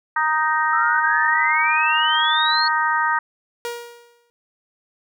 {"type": "harmonic tone", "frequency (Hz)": 311.1, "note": "D#4", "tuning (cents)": 0, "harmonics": [3, 4, 5, 6], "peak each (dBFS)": [-21, -22, -23, -24], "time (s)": [0.16, 3.19], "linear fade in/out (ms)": 5}
{"type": "exponential sweep", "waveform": "sine", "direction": "up", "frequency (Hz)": [1300, 4383], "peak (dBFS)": -20, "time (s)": [0.73, 2.68], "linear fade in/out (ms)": 2}
{"type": "tone with exponential decay", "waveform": "sawtooth", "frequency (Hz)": 474.6, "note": "A#4", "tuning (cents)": 31, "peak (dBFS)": -20, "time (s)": [3.65, 4.3], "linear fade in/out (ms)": 0, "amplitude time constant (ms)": 140}
{"effects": []}